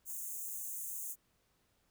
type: high-pass noise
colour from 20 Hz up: white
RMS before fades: -42 dBFS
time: 0.05-1.16 s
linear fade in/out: 50 ms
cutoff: 6300 Hz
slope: 96 dB/octave
effects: pink hiss -75 dBFS RMS until 1.9 s